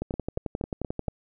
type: two click trains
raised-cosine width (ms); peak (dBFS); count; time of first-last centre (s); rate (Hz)
2; -17 / -16; 5 / 13; 0.14-1.083 / 0.02-1.082; 4.24 / 11.3
effects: none